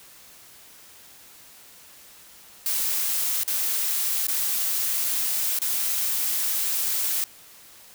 blue noise with dropouts, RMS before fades -25 dBFS, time 2.66-7.24 s, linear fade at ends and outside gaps 0 ms, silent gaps 3.434-3.478 / 4.269-4.284 / 5.588-5.618 s, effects white hiss -49 dBFS RMS until 7.94 s

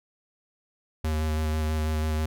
square tone with vibrato, 77.78 Hz, D#2, in tune, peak -25 dBFS, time 1.04-2.26 s, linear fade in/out 5 ms, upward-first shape square, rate 6.1 Hz, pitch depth 13 cents each way, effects none

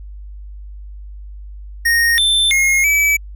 square tone with pitch steps, 1858 / 3547 / 2150 / 2298 Hz, A#6 / A7 / C7 / D7, -6 / +13 / +47 / -38 cents, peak -12 dBFS, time 1.85-3.17 s, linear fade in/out 10 ms, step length 330 ms, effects added 50 Hz sine -30 dBFS peak until 3.35 s

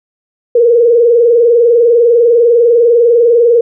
sine tone with vibrato, 470.8 Hz, A#4, 17 cents sharp, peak -4 dBFS, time 0.55-3.61 s, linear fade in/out 5 ms, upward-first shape triangle, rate 20 Hz, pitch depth 99 cents each way, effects none

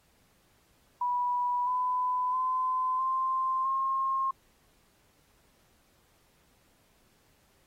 sine tone with pitch steps, 980 / 1001.7 / 1024 / 1046.7 / 1069.9 Hz, B5 / B5 / C6 / C6 / C6, -14 / +24 / -38 / 0 / +38 cents, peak -26 dBFS, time 1.01-4.31 s, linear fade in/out 5 ms, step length 660 ms, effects pink hiss -67 dBFS RMS until 7.66 s + AAC 48 kbps

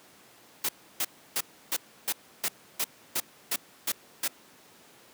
white noise bursts, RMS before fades -28 dBFS, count 11, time 0.64-4.279 s, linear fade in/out 5 ms, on 49 ms, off 310 ms, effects pink hiss -55 dBFS RMS until 5.13 s + high-pass 200 Hz 12 dB/octave

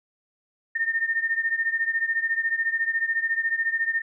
sine beating tone pair, 1817 / 1831 Hz, A#6 / A#6, -45 / -32 cents, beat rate 14 Hz, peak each -24 / -27 dBFS, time 0.75-4.02 s, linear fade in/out 10 ms, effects none

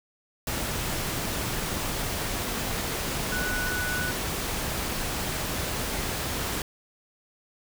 sine tone in noise, 1480 Hz, F#6, in tune, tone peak -29 dBFS, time 3.32-4.11 s, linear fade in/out 2 ms, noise pink, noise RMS -30 dBFS, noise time 0.47-6.62 s, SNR -2 dB, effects none

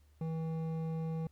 sine tone with hard clipping, 161.5 Hz, E3, 35 cents flat, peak -36 dBFS, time 0.21-1.27 s, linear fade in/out 2 ms, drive 10 dB, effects added 74 Hz sine -61 dBFS peak until 1.31 s + pink hiss -74 dBFS RMS until 1.31 s

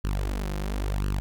sawtooth tone with flanger, 49.37 Hz, G1, 13 cents sharp, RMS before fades -28 dBFS, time 0.04-1.2 s, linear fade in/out 0 ms, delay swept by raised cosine 0.67 to 5.77 ms, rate 0.97 Hz, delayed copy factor +0.95, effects none

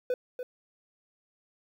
triangle tone with echo, 500 Hz, B4, 21 cents sharp, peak -23 dBFS, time 0.1-0.14 s, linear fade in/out 2 ms, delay 290 ms, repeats 1, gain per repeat -8 dB, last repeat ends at 0.43 s, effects 10-bit

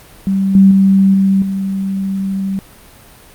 sine tone with level steps, 193.8 Hz, G3, 20 cents flat, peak -11 / -3 / -6 / -8 / -15 dBFS, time 0.27-2.59 s, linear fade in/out 0 ms, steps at 0.55 / 0.71 / 1.14 / 1.42 s, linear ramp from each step 2 ms, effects pink hiss -41 dBFS RMS until 3.34 s + Opus 48 kbps

